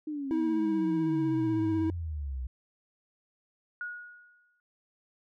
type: exponential sweep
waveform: sine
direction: down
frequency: 311.1 to 61 Hz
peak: -32 dBFS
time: 0.07-2.47 s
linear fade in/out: 5 ms
type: tone with vibrato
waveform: triangle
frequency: 320.7 Hz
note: E4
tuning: 48 cents flat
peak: -24 dBFS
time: 0.31-1.9 s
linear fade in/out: 0 ms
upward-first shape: sine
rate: 16 Hz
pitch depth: 21 cents each way
type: tone with exponential decay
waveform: sine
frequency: 1449 Hz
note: F#6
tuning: 37 cents flat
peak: -32 dBFS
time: 3.81-4.6 s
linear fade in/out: 1 ms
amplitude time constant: 170 ms
effects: none